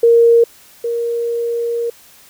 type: tone pair in turn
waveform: sine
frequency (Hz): 466.1 / 469.1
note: A#4 / A#4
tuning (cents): 0 / +11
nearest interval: unison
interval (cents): 11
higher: second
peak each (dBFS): -6 / -16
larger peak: first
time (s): 0.03-0.44 / 0.84-1.9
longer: second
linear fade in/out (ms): 5
effects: white hiss -45 dBFS RMS until 2.29 s